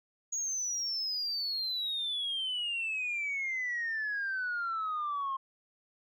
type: exponential sweep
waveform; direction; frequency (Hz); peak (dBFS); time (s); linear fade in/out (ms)
sine; down; 6720 to 1061; -30; 0.32-5.37; 10
effects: tanh soft clip ceiling -28 dBFS